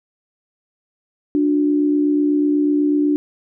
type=tone pair together; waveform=sine; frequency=293.7 / 361.8 Hz; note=D4 / F#4; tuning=0 / -39 cents; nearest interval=major third; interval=361 cents; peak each=-14 / -23 dBFS; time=1.35-3.16 s; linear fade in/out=0 ms; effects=none